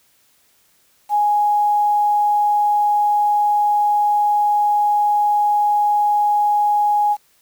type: tone with quantisation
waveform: sine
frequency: 830.6 Hz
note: G#5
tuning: in tune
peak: -13 dBFS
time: 1.09-7.17 s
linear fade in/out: 50 ms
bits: 7
effects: white hiss -58 dBFS RMS until 7.41 s